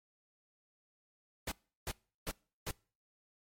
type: noise bursts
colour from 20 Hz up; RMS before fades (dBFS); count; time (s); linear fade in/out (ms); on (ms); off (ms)
pink; -38; 4; 1.47-2.712; 5; 48; 350
effects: noise-tail reverb RT60 0.4 s tail -25 dB re dry + MP3 64 kbps